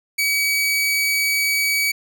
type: tone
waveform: sawtooth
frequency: 2274 Hz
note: C#7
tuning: 44 cents sharp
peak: -14 dBFS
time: 0.18-1.92 s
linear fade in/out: 10 ms
effects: none